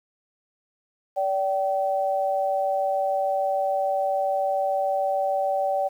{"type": "tone pair together", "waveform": "sine", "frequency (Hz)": [576.8, 770], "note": ["D5", "G5"], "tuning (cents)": [-31, -31], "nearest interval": "perfect fourth", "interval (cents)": 500, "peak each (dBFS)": -24, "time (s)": [1.16, 5.89], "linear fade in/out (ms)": 20, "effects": ["9-bit"]}